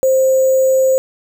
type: tone with sample-and-hold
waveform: sine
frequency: 526 Hz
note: C5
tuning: 9 cents sharp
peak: -9 dBFS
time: 0.03-0.98 s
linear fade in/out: 0 ms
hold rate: 7350 Hz
effects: none